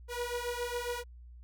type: beating tone pair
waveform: sawtooth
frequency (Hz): 480 / 487.3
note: B4 / B4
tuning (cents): -49 / -23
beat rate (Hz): 7.3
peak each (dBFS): -33 / -33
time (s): 0.08-1.04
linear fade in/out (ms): 50
effects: added 60 Hz sine -48 dBFS peak until 1.43 s